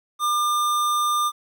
square tone, 1200 Hz, D6, 37 cents sharp, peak -20 dBFS, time 0.19-1.32 s, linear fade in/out 50 ms, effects 10-bit

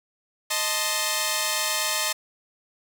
5% pulse chord, A diminished, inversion second, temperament equal, 622.3 / 880 / 1046.5 Hz, Eb5 / A5 / C6, 0 / 0 / 0 cents, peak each -16 dBFS, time 0.5-2.13 s, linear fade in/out 10 ms, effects none

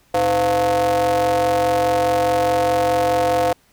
square ring-modulated tone, 97.6 Hz, G2, 7 cents flat, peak -13 dBFS, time 0.14-3.53 s, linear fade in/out 5 ms, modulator 608 Hz, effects pink hiss -57 dBFS RMS until 3.72 s

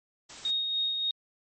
white noise, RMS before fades -44 dBFS, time 0.29-0.51 s, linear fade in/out 10 ms
sine tone with tremolo, 3729 Hz, A#7, in tune, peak -25 dBFS, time 0.45-1.11 s, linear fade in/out 2 ms, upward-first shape sine, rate 3.4 Hz, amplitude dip 35%
effects MP3 32 kbps

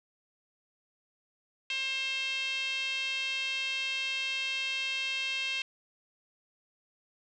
5% pulse tone with band-pass filter, 532 Hz, C5, 29 cents sharp, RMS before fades -33 dBFS, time 1.7-5.62 s, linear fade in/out 2 ms, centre 2800 Hz, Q 4.3, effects resampled to 24000 Hz

